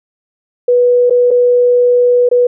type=tone with dropouts; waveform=sine; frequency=490 Hz; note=B4; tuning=14 cents flat; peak=-6 dBFS; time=0.68-2.47 s; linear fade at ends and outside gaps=5 ms; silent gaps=1.098-1.106 / 1.307-1.311 / 2.29-2.313 s; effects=none